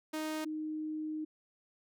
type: tone pair in turn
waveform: sawtooth / sine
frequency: 311.1 / 309.6 Hz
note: D#4 / D#4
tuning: 0 / -9 cents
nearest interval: unison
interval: 9 cents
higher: first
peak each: -31 / -35 dBFS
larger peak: first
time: 0.13-0.45 / 0.45-1.25 s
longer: second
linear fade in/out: 10 ms
effects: none